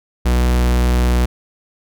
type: tone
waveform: 45% pulse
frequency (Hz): 61.2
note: B1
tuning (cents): -15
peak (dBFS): -12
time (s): 0.25-1.26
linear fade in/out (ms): 10
effects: none